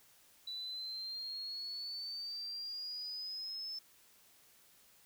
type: exponential sweep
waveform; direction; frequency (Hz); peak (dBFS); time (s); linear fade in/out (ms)
sine; up; 3951 to 5274; -40; 0.47-3.79; 5
effects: white hiss -65 dBFS RMS until 5.05 s